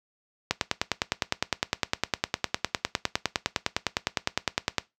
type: click train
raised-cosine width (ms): 0.2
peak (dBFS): -5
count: 43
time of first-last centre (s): 0.51-4.783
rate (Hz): 9.83
effects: noise-tail reverb RT60 0.2 s tail -19 dB re dry + high-pass 60 Hz 12 dB/octave